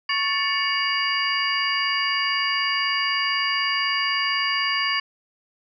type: tone cluster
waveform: sine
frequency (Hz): 1105 / 1762 / 2232 / 2854 / 4764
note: C#6 / A6 / C#7 / F7 / D8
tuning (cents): -6 / +2 / +11 / +37 / +24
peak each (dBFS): -27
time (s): 0.09-5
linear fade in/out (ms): 5
effects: none